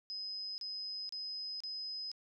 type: tone bursts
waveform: sine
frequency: 5050 Hz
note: D#8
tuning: 25 cents sharp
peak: -39 dBFS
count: 4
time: 0.1-2.116 s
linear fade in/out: 0 ms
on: 480 ms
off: 32 ms
effects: none